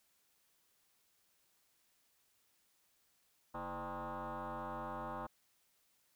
sine tone with frequency modulation, 140.5 Hz, C#3, 24 cents sharp, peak -39 dBFS, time 3.54-5.27 s, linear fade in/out 10 ms, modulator 186 Hz, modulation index 6.2, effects tanh soft clip ceiling -37 dBFS + white hiss -75 dBFS RMS until 6.15 s

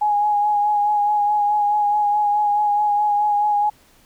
sine tone with vibrato, 830.6 Hz, G#5, in tune, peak -15 dBFS, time 0.01-3.7 s, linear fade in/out 10 ms, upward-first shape sine, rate 4.7 Hz, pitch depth 23 cents each way, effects pink hiss -54 dBFS RMS until 4.05 s

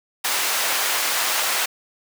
pink high-pass noise, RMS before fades -22 dBFS, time 0.24-1.66 s, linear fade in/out 10 ms, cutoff 920 Hz, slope 12 dB/octave, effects none

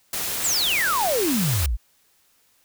white noise, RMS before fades -27 dBFS, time 0.13-1.66 s, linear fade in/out 2 ms
sine exponential sweep, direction down, 8400 to 47.48 Hz, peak -20 dBFS, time 0.43-1.77 s, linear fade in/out 20 ms
effects white hiss -62 dBFS RMS until 2.64 s

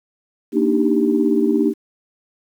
sine chord, Eb major seventh, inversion second, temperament equal, 233.1 / 293.7 / 311.1 / 392 Hz, Bb3 / D4 / Eb4 / G4, 0 / 0 / 0 / 0 cents, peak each -19 dBFS, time 0.52-1.74 s, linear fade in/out 50 ms, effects tanh soft clip ceiling -3 dBFS + 8-bit

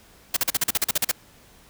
white noise bursts, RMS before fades -21 dBFS, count 12, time 0.34-1.115 s, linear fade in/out 5 ms, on 27 ms, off 41 ms, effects pink hiss -53 dBFS RMS until 1.69 s

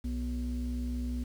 sine tone pair together, 61.72 / 244.6 Hz, B1 / B3, 0 / -16 cents, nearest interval 2 octaves, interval 2384 cents, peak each -31 / -34 dBFS, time 0.04-1.24 s, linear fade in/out 10 ms, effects tanh soft clip ceiling -27 dBFS + 9-bit

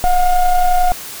triangle ring-modulated tone, 353.5 Hz, F4, 21 cents sharp, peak -4 dBFS, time 0.04-0.92 s, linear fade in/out 0 ms, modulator 369 Hz, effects white hiss -30 dBFS RMS until 1.2 s

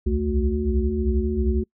sine tone cluster, 62.8 / 65.6 / 75.4 / 219.3 / 367.1 Hz, B1 / C2 / D2 / A3 / F#4, +30 / +5 / +46 / -6 / -14 cents, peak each -26 dBFS, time 0.06-1.64 s, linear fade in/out 10 ms, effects noise-tail reverb RT60 0.1 s tail -26 dB re dry

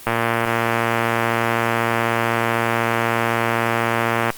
click train, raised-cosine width 0.5 ms, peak -3 dBFS, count 492, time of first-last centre 0.07-4.303 s, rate 116 Hz, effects white hiss -39 dBFS RMS until 4.37 s + Opus 32 kbps

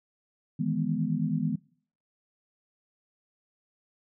sine chord, E major seventh, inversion third, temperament equal, 155.56 / 164.81 / 207.7 / 246.9 Hz, D#3 / E3 / G#3 / B3, 0 / 0 / 0 / 0 cents, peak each -31 dBFS, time 0.59-1.56 s, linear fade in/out 10 ms, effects noise-tail reverb RT60 0.5 s tail -22 dB re dry

